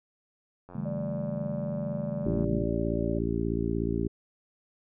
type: click train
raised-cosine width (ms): 1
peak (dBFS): -33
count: 158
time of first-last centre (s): 0.69-2.442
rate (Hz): 89.6
type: chord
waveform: sine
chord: A dominant seventh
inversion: first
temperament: equal with one note detuned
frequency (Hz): 138.59 / 161.05 / 196 / 220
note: C#3 / E3 / G3 / A3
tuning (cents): 0 / -40 / 0 / 0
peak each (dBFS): -36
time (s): 0.75-2.63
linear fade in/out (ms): 5
type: tone with pitch glide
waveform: sine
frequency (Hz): 587.3 to 581.6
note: D5 to D5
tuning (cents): 0 to -17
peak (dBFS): -35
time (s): 0.85-3.19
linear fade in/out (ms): 10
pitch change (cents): -17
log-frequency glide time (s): 1.41-2.96
type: harmonic tone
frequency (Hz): 56.7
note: A#1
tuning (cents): -47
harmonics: 1 / 2 / 3 / 4 / 5 / 6 / 7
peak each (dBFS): -34 / -34 / -34 / -34 / -34 / -34 / -34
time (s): 2.25-4.08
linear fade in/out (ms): 10
effects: none